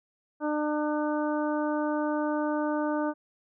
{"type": "harmonic tone", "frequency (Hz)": 300, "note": "D4", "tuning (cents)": 37, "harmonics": [1, 2, 3, 4, 5], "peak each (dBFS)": [-28, -31, -34, -38, -39], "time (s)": [0.4, 3.14], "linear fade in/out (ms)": 50, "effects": []}